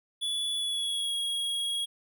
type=tone with pitch glide; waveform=square; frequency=3426 to 3307 Hz; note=A7 to G#7; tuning=-47 to -8 cents; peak=-29 dBFS; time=0.21-1.86 s; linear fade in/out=20 ms; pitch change=-61 cents; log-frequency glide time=0.55-1.14 s; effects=none